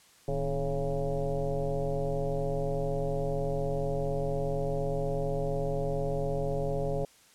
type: tone with frequency modulation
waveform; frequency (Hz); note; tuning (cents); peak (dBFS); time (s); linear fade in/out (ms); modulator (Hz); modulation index
sine; 288.1; D4; -33; -27; 0.28-7.05; 2; 133; 2.7
effects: white hiss -59 dBFS RMS until 7.34 s + low-pass 10000 Hz 12 dB/octave